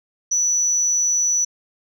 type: tone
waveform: sine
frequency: 5930 Hz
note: F#8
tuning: 3 cents sharp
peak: -15 dBFS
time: 0.31-1.45 s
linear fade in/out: 10 ms
effects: tanh soft clip ceiling -12 dBFS